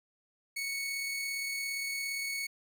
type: tone with amplitude modulation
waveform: sawtooth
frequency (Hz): 2217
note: C#7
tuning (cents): 0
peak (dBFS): -29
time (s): 0.56-2.47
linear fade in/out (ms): 10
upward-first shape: sine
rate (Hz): 37.4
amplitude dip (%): 25
effects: none